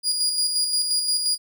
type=tone with tremolo; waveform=30% pulse; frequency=4867 Hz; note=D#8; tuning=39 cents flat; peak=-16 dBFS; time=0.03-1.38 s; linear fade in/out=50 ms; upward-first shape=square; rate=5.7 Hz; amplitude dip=40%; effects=none